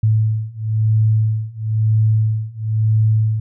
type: beating tone pair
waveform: sine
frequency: 108.8 / 109.8 Hz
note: A2 / A2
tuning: -19 / -3 cents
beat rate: 1 Hz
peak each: -17 / -16 dBFS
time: 0.03-3.4 s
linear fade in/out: 5 ms
effects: none